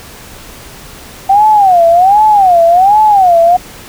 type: tone with vibrato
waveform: sine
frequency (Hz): 760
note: F#5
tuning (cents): +46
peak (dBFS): -3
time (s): 1.29-3.57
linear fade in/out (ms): 10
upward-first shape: sine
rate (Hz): 1.3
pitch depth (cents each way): 220
effects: pink hiss -32 dBFS RMS until 3.88 s